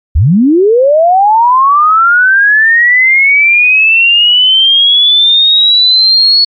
sine linear sweep, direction up, 58.3 to 4402 Hz, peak -3 dBFS, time 0.15-6.45 s, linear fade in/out 10 ms, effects MP3 96 kbps

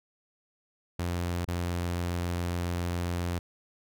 sawtooth tone with dropouts, 87.31 Hz, F2, in tune, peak -25 dBFS, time 0.99-3.39 s, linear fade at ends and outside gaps 5 ms, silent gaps 1.451-1.478 s, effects none

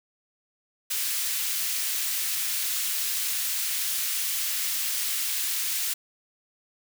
white high-pass noise, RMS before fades -28 dBFS, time 0.9-5.94 s, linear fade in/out 10 ms, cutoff 2000 Hz, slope 12 dB/octave, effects none

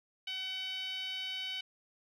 10% pulse tone with band-pass filter, 755 Hz, F#5, 35 cents sharp, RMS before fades -39 dBFS, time 0.27-1.61 s, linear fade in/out 5 ms, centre 3000 Hz, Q 3.7, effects none

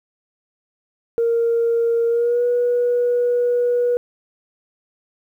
sine tone with pitch glide, 464.8 to 485.4 Hz, A#4 to B4, -5 to -30 cents, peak -14 dBFS, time 1.18-3.97 s, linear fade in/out 0 ms, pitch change +75 cents, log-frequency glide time 2.08-2.44 s, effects tanh soft clip ceiling -11 dBFS + 9-bit

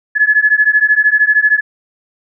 sine beating tone pair, 1702 / 1715 Hz, G#6 / A6, +42 / -45 cents, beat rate 13 Hz, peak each -11 dBFS, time 0.15-1.61 s, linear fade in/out 20 ms, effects none

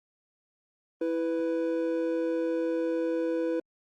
triangle tone pair together, 329.6 / 496.1 Hz, E4 / B4, 0 / +8 cents, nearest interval perfect fifth, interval 708 cents, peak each -27 / -27 dBFS, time 1.01-3.6 s, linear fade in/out 5 ms, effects Opus 32 kbps

